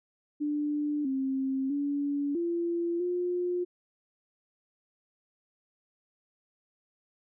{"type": "tone with pitch steps", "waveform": "sine", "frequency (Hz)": [295.6, 266.8, 285.4, 341.6, 355.8], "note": ["D4", "C4", "D4", "F4", "F4"], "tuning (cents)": [11, 34, -49, -38, 32], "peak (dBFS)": -27, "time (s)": [0.4, 3.65], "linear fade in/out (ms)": 20, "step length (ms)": 650, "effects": []}